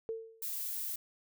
sine tone with exponential decay, 450 Hz, A4, 39 cents sharp, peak -32 dBFS, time 0.09-0.51 s, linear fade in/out 0 ms, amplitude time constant 91 ms
violet noise, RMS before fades -38 dBFS, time 0.42-0.96 s, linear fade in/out 5 ms
effects none

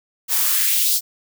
blue noise with high-pass filter sweep, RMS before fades -18 dBFS, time 0.28-1.01 s, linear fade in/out 50 ms, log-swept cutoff 640 to 5100 Hz, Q 1.7, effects none

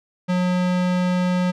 square tone with low-pass filter, 180.7 Hz, F#3, 41 cents flat, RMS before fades -20 dBFS, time 0.28-1.52 s, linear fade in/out 20 ms, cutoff 5200 Hz, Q 0.51, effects none

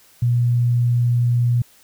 sine tone, 120.6 Hz, B2, 41 cents flat, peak -14 dBFS, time 0.22-1.62 s, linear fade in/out 5 ms, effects white hiss -52 dBFS RMS until 1.83 s

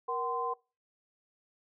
sine tone cluster, 472.5 / 757 / 1033 Hz, A#4 / F#5 / C6, +23 / +39 / -22 cents, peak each -36 / -38 / -33 dBFS, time 0.08-0.54 s, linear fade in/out 10 ms, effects noise-tail reverb RT60 0.3 s tail -23 dB re dry

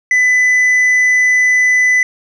sine tone with tanh clipping, 2000 Hz, B6, 21 cents sharp, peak -9 dBFS, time 0.11-2.03 s, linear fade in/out 2 ms, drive 4 dB, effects none

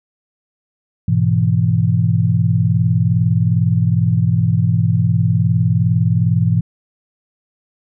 sine chord, E major, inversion first, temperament equal with one note detuned, 103.83 / 123.47 / 166.06 Hz, G#2 / B2 / E3, 0 / 0 / +13 cents, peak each -16 dBFS, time 1.08-6.61 s, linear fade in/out 5 ms, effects none

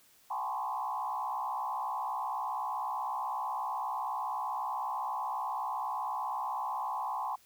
sine tone with frequency modulation, 932.3 Hz, A#5, in tune, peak -32 dBFS, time 0.3-7.36 s, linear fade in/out 10 ms, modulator 64 Hz, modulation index 2.6, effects white hiss -63 dBFS RMS until 7.45 s

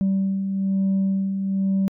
sine beating tone pair, 192.6 / 193.7 Hz, G3 / G3, -30 / -20 cents, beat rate 1.1 Hz, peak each -27 / -18 dBFS, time 0.01-1.88 s, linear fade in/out 0 ms, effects tanh soft clip ceiling -16 dBFS

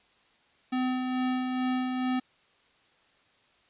square tone with tremolo, 255 Hz, C4, 44 cents flat, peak -26 dBFS, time 0.72-2.2 s, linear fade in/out 10 ms, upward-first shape sine, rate 2.3 Hz, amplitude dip 35%, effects white hiss -64 dBFS RMS until 3.69 s + resampled to 8000 Hz

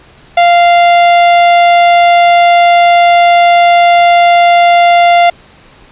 45% pulse tone, 695 Hz, F5, 9 cents flat, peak -3 dBFS, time 0.37-5.3 s, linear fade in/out 5 ms, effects pink hiss -40 dBFS RMS until 5.91 s + resampled to 8000 Hz

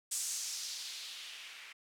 violet noise with low-pass filter sweep, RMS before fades -42 dBFS, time 0.11-1.73 s, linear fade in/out 10 ms, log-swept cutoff 8100 to 2100 Hz, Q 1.8, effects none

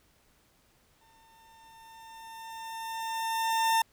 40% pulse tone with exponential growth, 902 Hz, A5, 43 cents sharp, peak -21 dBFS, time 1.01-3.82 s, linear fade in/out 5 ms, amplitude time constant 610 ms, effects pink hiss -66 dBFS RMS until 3.92 s

